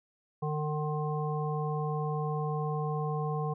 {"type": "harmonic tone", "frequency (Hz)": 151.4, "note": "D#3", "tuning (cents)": -47, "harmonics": [1, 3, 5, 7], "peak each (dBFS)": [-31, -36, -38, -39], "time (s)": [0.42, 3.54], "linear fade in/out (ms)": 10, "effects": []}